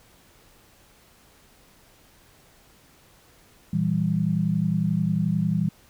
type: chord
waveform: sine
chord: E diminished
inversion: second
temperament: equal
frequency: 116.54 / 164.81 / 196 Hz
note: Bb2 / E3 / G3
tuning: 0 / 0 / 0 cents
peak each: -29 / -23 / -25 dBFS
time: 3.73-5.69 s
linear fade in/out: 5 ms
effects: pink hiss -56 dBFS RMS until 5.89 s